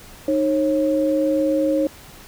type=tone pair together; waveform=sine; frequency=308.2 / 544.3 Hz; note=D#4 / C#5; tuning=-16 / -32 cents; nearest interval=minor seventh; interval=984 cents; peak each=-19 dBFS; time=0.28-1.87 s; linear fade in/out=2 ms; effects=pink hiss -43 dBFS RMS until 2.27 s